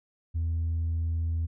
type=tone with tanh clipping; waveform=triangle; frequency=82.3 Hz; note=E2; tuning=2 cents flat; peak=-26 dBFS; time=0.34-1.47 s; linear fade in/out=20 ms; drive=6 dB; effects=none